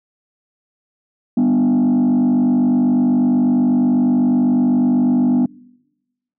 sine tone with frequency modulation, 246.9 Hz, B3, in tune, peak -9 dBFS, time 1.37-5.46 s, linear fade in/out 5 ms, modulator 48.1 Hz, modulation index 0.79, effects noise-tail reverb RT60 1.0 s tail -26 dB re dry + tanh soft clip ceiling -11 dBFS

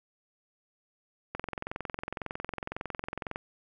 click train, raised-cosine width 0.5 ms, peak -19 dBFS, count 45, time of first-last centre 1.35-3.359 s, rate 21.9 Hz, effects none

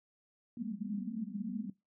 pink band-pass noise, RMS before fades -39 dBFS, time 0.57-1.7 s, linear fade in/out 5 ms, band 190 to 240 Hz, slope 96 dB/octave, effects noise-tail reverb RT60 0.2 s tail -19 dB re dry

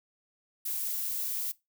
violet noise, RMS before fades -33 dBFS, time 0.65-1.52 s, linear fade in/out 10 ms, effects noise-tail reverb RT60 0.2 s tail -20 dB re dry

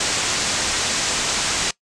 white low-pass noise, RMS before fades -22 dBFS, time 0-1.71 s, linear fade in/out 5 ms, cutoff 8100 Hz, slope 48 dB/octave, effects noise-tail reverb RT60 0.1 s tail -21 dB re dry

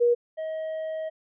sine / triangle tone pair in turn, 478.7 / 634.1 Hz, A#4 / D#5, +46 / +33 cents, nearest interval perfect fourth, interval 487 cents, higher second, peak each -17 / -27 dBFS, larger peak first, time 0-0.15 / 0.37-1.1 s, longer second, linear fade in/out 20 ms, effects resampled to 8000 Hz

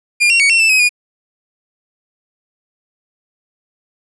40% pulse tone with pitch steps, 2410 / 2742 / 2240 / 2713 / 2646 / 2537 / 2446 Hz, D7 / F7 / C#7 / E7 / E7 / D#7 / D#7, +44 / -32 / +18 / +49 / +6 / +33 / -30 cents, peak -8 dBFS, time 0.2-0.893 s, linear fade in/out 20 ms, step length 99 ms, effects resampled to 22050 Hz + 8-bit

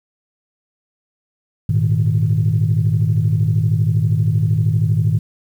sine chord, Ab suspended second, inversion none, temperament equal, 103.83 / 116.54 / 155.56 Hz, Ab2 / Bb2 / Eb3, 0 / 0 / 0 cents, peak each -16 / -17 / -17 dBFS, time 1.69-5.19 s, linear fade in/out 5 ms, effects tanh soft clip ceiling -6 dBFS + 8-bit

